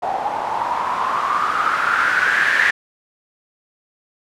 blue noise with low-pass filter sweep, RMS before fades -19 dBFS, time 0.02-2.71 s, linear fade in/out 10 ms, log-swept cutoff 760 to 1800 Hz, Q 7.3, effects none

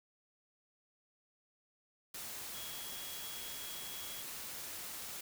sine tone in noise, 3322 Hz, G#7, in tune, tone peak -50 dBFS, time 2.54-4.22 s, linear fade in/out 5 ms, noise white, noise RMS -45 dBFS, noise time 2.14-5.21 s, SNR -8 dB, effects none

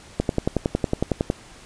click train, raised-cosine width 2 ms, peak -6 dBFS, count 13, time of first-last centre 0.2-1.301 s, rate 10.9 Hz, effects pink hiss -46 dBFS RMS until 1.65 s + resampled to 22050 Hz

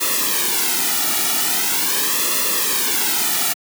white noise with flanger, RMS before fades -19 dBFS, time 0-3.54 s, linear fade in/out 20 ms, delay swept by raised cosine 1.3 to 1.93 ms, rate 0.42 Hz, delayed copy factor -0.85, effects high-pass 200 Hz 12 dB/octave

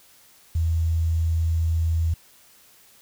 sine tone with quantisation, 82 Hz, E2, 9 cents flat, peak -19 dBFS, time 0.55-2.14 s, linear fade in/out 5 ms, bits 8, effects white hiss -54 dBFS RMS until 3.01 s

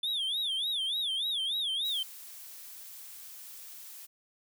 triangle tone with vibrato, 3458 Hz, A7, 31 cents flat, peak -28 dBFS, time 0.03-2.03 s, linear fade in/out 5 ms, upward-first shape sine, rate 3.4 Hz, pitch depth 190 cents each way
blue noise, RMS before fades -47 dBFS, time 1.84-4.07 s, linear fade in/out 20 ms
effects none

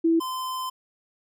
sine / square tone pair in turn, 329.6 / 1029.6 Hz, E4 / C6, 0 / -28 cents, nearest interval octave + minor sixth, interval 1972 cents, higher second, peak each -17 / -29 dBFS, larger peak first, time 0.04-0.2 / 0.2-0.7 s, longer second, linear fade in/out 10 ms, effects none

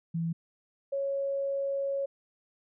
sine tone pair in turn, 166 / 552.7 Hz, E3 / C#5, +12 / -5 cents, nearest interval octave + major sixth, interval 2083 cents, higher second, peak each -28 dBFS, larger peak neither, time 0.14-0.33 / 0.92-2.06 s, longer second, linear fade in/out 10 ms, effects none

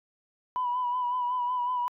sine tone with vibrato, 987.8 Hz, B5, in tune, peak -25 dBFS, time 0.56-1.88 s, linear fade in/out 0 ms, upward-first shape sine, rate 5.4 Hz, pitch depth 38 cents each way, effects tanh soft clip ceiling -21 dBFS

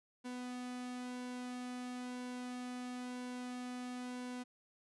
sawtooth tone with flanger, 248.7 Hz, B3, 12 cents sharp, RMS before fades -44 dBFS, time 0.24-4.44 s, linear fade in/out 20 ms, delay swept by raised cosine 1.6 to 2.15 ms, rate 1 Hz, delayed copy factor -0.5, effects resampled to 24000 Hz

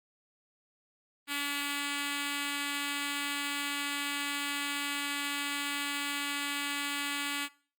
5% pulse tone with notch filter, 285.6 Hz, D4, 48 cents flat, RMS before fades -34 dBFS, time 1.27-7.49 s, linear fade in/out 50 ms, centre 620 Hz, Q 0.74, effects noise-tail reverb RT60 0.4 s tail -20 dB re dry + Opus 24 kbps

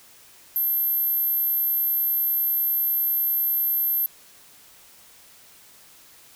sine tone, 12670 Hz, G9, 17 cents sharp, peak -20 dBFS, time 0.56-4.06 s, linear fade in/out 0 ms, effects white hiss -51 dBFS RMS until 6.35 s

